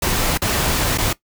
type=noise with dropouts; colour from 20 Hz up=pink; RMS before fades=-19 dBFS; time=0.02-1.13 s; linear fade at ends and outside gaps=5 ms; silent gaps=0.376-0.418 / 0.976-0.983 s; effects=noise-tail reverb RT60 0.1 s tail -18 dB re dry